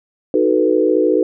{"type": "chord", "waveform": "sine", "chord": "B dominant seventh", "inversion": "first", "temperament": "equal", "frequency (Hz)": [311.1, 370, 440, 493.9], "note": ["D#4", "F#4", "A4", "B4"], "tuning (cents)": [0, 0, 0, 0], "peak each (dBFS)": -17, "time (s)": [0.34, 1.23], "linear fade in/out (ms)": 2, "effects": []}